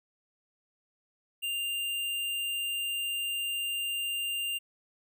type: tone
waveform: square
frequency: 2794 Hz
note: F7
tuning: in tune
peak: -31 dBFS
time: 1.42-4.59 s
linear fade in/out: 20 ms
effects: none